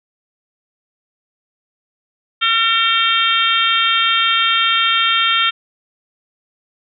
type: harmonic tone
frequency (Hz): 454.5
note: A#4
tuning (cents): -44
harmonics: 3 / 4 / 5 / 6 / 7 / 8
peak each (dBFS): -17 / -23 / -22 / -22 / -17 / -21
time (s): 2.41-5.51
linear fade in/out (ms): 20
effects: none